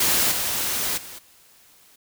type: noise with level steps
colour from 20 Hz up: white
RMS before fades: -20 / -25 / -39 / -54 dBFS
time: 0-1.96 s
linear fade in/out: 5 ms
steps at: 0.31 / 0.97 / 1.18 s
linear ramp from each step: 10 ms
effects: none